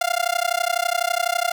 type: tone with amplitude modulation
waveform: sawtooth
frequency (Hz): 698.5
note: F5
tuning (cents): 0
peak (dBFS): -12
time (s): 0.01-1.52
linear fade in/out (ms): 5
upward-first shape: sine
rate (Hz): 32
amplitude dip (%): 100
effects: none